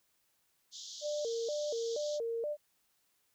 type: band-pass noise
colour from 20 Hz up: white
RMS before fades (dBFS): -47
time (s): 0.71-2.2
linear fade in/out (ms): 50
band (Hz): 3200 to 6900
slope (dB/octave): 96
type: tone with vibrato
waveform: sine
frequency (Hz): 523.3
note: C5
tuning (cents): 0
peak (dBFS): -33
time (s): 1.01-2.57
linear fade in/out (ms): 50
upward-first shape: square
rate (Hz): 2.1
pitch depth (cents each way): 220
effects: white hiss -75 dBFS RMS until 3.34 s